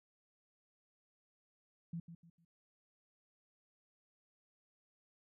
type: tone with echo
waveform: sine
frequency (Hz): 168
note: E3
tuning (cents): +33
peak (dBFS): -39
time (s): 1.93-2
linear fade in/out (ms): 5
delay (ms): 150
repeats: 3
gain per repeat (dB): -10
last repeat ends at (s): 2.45
effects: none